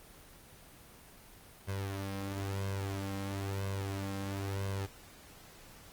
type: tone with flanger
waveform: sawtooth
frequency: 98 Hz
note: G2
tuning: in tune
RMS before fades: -37 dBFS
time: 1.67-4.87 s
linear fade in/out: 20 ms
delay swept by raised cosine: 1.9 to 3.8 ms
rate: 1 Hz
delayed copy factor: +0.7
effects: pink hiss -55 dBFS RMS until 5.92 s + Opus 24 kbps